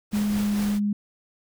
pink noise with tremolo, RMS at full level -34 dBFS, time 0.11-0.8 s, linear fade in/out 50 ms, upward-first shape triangle, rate 4.4 Hz, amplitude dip 40%
sine tone with pitch glide, 207.7 to 205.8 Hz, G#3 to G#3, 0 to -16 cents, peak -21 dBFS, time 0.13-0.93 s, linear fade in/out 5 ms, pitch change -16 cents, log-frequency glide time 0.24-0.57 s
effects none

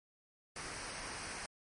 pink noise with comb filter, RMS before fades -44 dBFS, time 0.56-1.46 s, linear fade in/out 2 ms, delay 0.28 ms, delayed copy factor -0.55, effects MP3 48 kbps

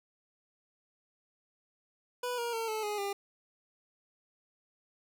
25% pulse tone with pitch steps, 492.7 / 472.6 / 453.4 / 434.9 / 417.2 / 400.2 Hz, B4 / A#4 / A#4 / A4 / G#4 / G4, -4 / +24 / -48 / -20 / +8 / +36 cents, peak -29 dBFS, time 2.23-3.13 s, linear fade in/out 5 ms, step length 150 ms, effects none

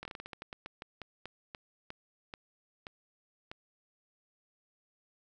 slowing click train, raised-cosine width 0.3 ms, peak -26 dBFS, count 19, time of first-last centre 0.03-3.515 s, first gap 22 ms, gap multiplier 1.22, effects none

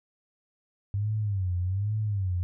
sine tone with vibrato, 98 Hz, G2, in tune, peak -25 dBFS, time 0.94-2.43 s, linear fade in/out 0 ms, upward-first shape sine, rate 1.2 Hz, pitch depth 170 cents each way, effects none

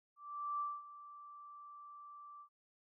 sine tone with ADSR envelope, 1169 Hz, D6, 8 cents flat, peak -35 dBFS, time 0.16-2.49 s, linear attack 440 ms, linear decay 220 ms, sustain -16 dB, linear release 81 ms, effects none

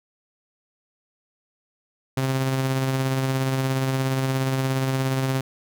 sawtooth tone with tremolo, 132.7 Hz, C3, 25 cents sharp, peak -16 dBFS, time 2.17-5.41 s, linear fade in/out 5 ms, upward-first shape sine, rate 17 Hz, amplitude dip 30%, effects none

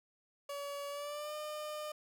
30% pulse tone with pitch glide, 568 to 605.3 Hz, C#5 to D#5, +42 to -48 cents, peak -37 dBFS, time 0.49-1.92 s, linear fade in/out 5 ms, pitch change +110 cents, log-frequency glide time 0.89-1.34 s, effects none

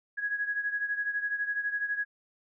sine beating tone pair, 1661.2 / 1673.2 Hz, G#6 / G#6, 0 / +12 cents, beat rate 12 Hz, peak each -30 / -35 dBFS, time 0.17-2.05 s, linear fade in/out 20 ms, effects none

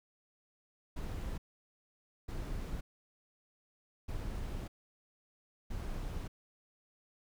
brown noise bursts at uneven times, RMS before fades -39 dBFS, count 4, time 0.96-1.38 / 2.28-2.81 / 4.08-4.68 / 5.7-6.28 s, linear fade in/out 10 ms, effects none

